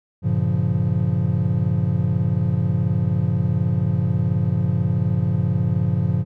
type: chord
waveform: triangle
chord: G half-diminished seventh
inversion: none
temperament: equal with one note detuned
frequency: 98 / 116.54 / 140.69 / 174.61 Hz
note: G2 / Bb2 / Db3 / F3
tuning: 0 / 0 / +26 / 0 cents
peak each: -21 dBFS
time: 0.22-6.25 s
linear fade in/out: 50 ms
effects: none